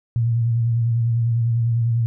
sine tone with vibrato, 116.5 Hz, A#2, 1 cent flat, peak -16 dBFS, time 0.16-2.06 s, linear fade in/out 0 ms, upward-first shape sine, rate 10 Hz, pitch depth 39 cents each way, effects none

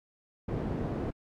white low-pass noise, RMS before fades -33 dBFS, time 0.48-1.11 s, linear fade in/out 10 ms, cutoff 340 Hz, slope 12 dB/octave, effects AAC 64 kbps

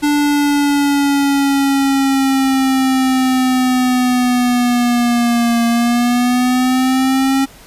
square linear two-way sweep, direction down then up, 293.7 to 233.1 to 271.6 Hz, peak -12 dBFS, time 0.02-7.46 s, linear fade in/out 20 ms, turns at 5.66 s, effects pink hiss -41 dBFS RMS until 7.66 s + resampled to 32000 Hz

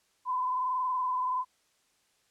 sine tone with frequency modulation, 1014 Hz, B5, 45 cents sharp, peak -27 dBFS, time 0.25-1.45 s, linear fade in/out 50 ms, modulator 21.3 Hz, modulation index 1.1, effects white hiss -70 dBFS RMS until 2.3 s + low-pass 9000 Hz 12 dB/octave

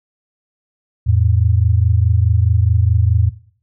sine tone pair together, 85.1 / 109.85 Hz, F2 / A2, -44 / -2 cents, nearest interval major third, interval 442 cents, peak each -13 dBFS, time 1.06-3.3 s, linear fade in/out 20 ms, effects noise-tail reverb RT60 0.5 s tail -17 dB re dry

